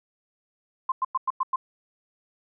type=tone bursts; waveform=sine; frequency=1046.5 Hz; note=C6; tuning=in tune; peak=-21 dBFS; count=6; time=0.89-1.56 s; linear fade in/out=5 ms; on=30 ms; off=98 ms; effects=none